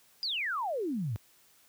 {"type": "exponential sweep", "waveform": "sine", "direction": "down", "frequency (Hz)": [4977, 98], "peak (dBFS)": -30, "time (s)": [0.23, 1.16], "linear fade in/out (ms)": 0, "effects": ["white hiss -63 dBFS RMS until 1.68 s", "high-pass 60 Hz 12 dB/octave"]}